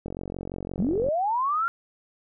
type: click train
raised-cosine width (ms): 2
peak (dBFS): -20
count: 48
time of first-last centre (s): 0.06-1.086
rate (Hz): 45.8
type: linear sweep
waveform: sine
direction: up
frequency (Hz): 162.4 to 1403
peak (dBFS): -22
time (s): 0.79-1.68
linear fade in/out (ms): 0
effects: none